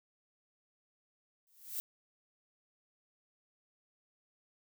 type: noise with exponential growth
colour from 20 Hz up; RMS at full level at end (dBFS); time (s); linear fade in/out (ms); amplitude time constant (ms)
violet; -35; 1.47-1.8; 0; 71
effects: none